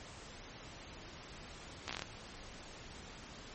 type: slowing click train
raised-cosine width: 0.2 ms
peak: -21 dBFS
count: 8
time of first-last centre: 1.88-2.021 s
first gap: 14 ms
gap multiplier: 1.12
effects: pink hiss -51 dBFS RMS until 3.54 s + MP3 32 kbps